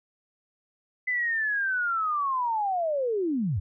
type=linear sweep; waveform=sine; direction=down; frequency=2026 to 77.78 Hz; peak=-24 dBFS; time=1.07-3.6 s; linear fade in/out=10 ms; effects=none